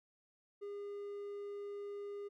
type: tone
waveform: triangle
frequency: 406.4 Hz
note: G#4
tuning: 38 cents flat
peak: -40 dBFS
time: 0.61-2.29 s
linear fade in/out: 20 ms
effects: none